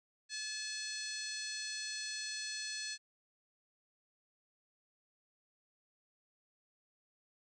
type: harmonic tone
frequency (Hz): 861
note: A5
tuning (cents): -38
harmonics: 2 / 3 / 4 / 5 / 6 / 7 / 8 / 9 / 10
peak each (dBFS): -46 / -49 / -51 / -43 / -51 / -47 / -57 / -51 / -53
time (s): 0.29-2.98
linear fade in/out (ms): 50
effects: none